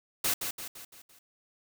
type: noise with echo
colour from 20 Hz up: white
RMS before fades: -28 dBFS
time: 0.24-0.34 s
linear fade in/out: 5 ms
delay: 170 ms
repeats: 5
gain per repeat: -6 dB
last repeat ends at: 1.19 s
effects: none